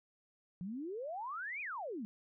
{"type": "exponential two-way sweep", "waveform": "sine", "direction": "up then down", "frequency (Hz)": [170.4, 2532, 199.2], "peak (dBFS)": -39, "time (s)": [0.61, 2.05], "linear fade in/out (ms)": 0, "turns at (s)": 1.61, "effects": []}